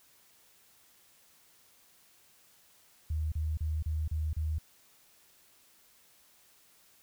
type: tone bursts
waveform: sine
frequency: 77.78 Hz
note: D#2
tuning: in tune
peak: -29 dBFS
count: 6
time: 3.1-4.585 s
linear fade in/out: 5 ms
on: 220 ms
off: 33 ms
effects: white hiss -63 dBFS RMS until 7.02 s